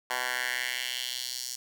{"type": "tone with high-pass filter sweep", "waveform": "10% pulse", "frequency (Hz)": 125.4, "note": "B2", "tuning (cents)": 27, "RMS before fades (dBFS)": -33, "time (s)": [0.1, 1.56], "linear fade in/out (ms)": 5, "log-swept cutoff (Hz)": [1100, 5700], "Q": 2.1, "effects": []}